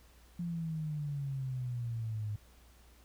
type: exponential sweep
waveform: sine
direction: down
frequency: 174.61 to 103.5 Hz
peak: -34 dBFS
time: 0.39-2.36 s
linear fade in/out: 5 ms
effects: added 60 Hz sine -59 dBFS peak until 3.04 s + pink hiss -64 dBFS RMS until 3.04 s